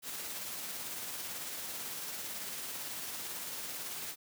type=noise with tremolo; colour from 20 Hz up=white; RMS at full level=-40 dBFS; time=0.02-4.16 s; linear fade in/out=50 ms; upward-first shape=sine; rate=18 Hz; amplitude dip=25%; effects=high-pass 100 Hz 12 dB/octave

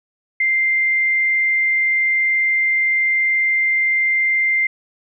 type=tone; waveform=sine; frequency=2093 Hz; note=C7; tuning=in tune; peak=-14 dBFS; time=0.4-4.67 s; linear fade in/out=5 ms; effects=none

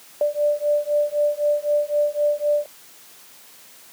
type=beating tone pair; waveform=sine; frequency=587.3 / 591.2 Hz; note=D5 / D5; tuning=0 / +11 cents; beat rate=3.9 Hz; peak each=-21 dBFS; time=0.21-2.66 s; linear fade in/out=2 ms; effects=white hiss -47 dBFS RMS until 3.92 s + high-pass 150 Hz 12 dB/octave

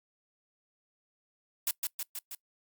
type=noise with echo; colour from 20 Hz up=blue; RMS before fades=-29 dBFS; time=1.67-1.71 s; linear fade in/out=2 ms; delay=160 ms; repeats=4; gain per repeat=-3 dB; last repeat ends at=2.35 s; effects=noise-tail reverb RT60 0.1 s tail -22 dB re dry + Opus 48 kbps

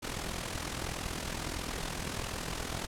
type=noise with amplitude modulation; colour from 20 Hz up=pink; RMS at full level=-34 dBFS; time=0.02-2.87 s; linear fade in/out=20 ms; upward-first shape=sine; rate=41.5 Hz; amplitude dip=65%; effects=low-pass 10000 Hz 12 dB/octave

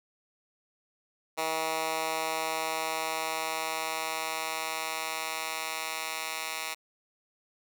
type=tone with high-pass filter sweep; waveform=10% pulse; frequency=160 Hz; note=D#3; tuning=49 cents sharp; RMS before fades=-33 dBFS; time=1.37-6.75 s; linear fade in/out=20 ms; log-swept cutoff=660 to 1600 Hz; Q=0.78; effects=none

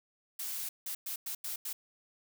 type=noise bursts at uneven times; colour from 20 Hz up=blue; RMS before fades=-38 dBFS; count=6; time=0.39-0.69 / 0.86-0.95 / 1.06-1.16 / 1.26-1.35 / 1.44-1.56 / 1.65-1.73 s; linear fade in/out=5 ms; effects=none

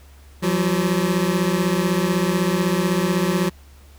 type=beating tone pair; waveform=25% pulse; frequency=172.4 / 188.4 Hz; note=F3 / F#3; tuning=-22 / +32 cents; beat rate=16 Hz; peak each=-17 dBFS; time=0.42-3.5 s; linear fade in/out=20 ms; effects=added 70 Hz sine -44 dBFS peak until 3.98 s + pink hiss -53 dBFS RMS until 3.98 s

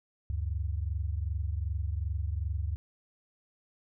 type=tone pair together; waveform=sine; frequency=72.29 / 94.9 Hz; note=D2 / F#2; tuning=-27 / +44 cents; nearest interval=perfect fourth; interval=471 cents; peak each=-31 / -34 dBFS; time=0.3-2.76 s; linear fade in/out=0 ms; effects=none

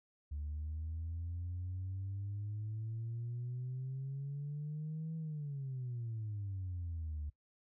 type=exponential two-way sweep; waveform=sine; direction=up then down; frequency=72.6 to 162.3 to 72.6 Hz; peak=-37 dBFS; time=0.31-7.3 s; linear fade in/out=10 ms; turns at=5.16 s; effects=noise-tail reverb RT60 0.1 s tail -21 dB re dry + tanh soft clip ceiling -35 dBFS

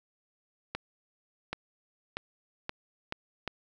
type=accelerating click train; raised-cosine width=0.3 ms; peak=-17 dBFS; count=6; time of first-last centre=0.75-3.477 s; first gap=780 ms; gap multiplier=0.82; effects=none

